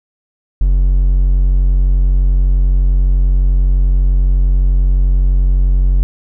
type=tone; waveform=triangle; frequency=45.81 Hz; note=F#1; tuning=17 cents flat; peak=-6 dBFS; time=0.61-6.03 s; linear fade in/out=0 ms; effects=none